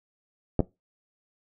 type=clicks; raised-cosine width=2 ms; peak=-9 dBFS; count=2; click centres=0.593 / 0.604 s; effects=noise-tail reverb RT60 0.2 s tail -19 dB re dry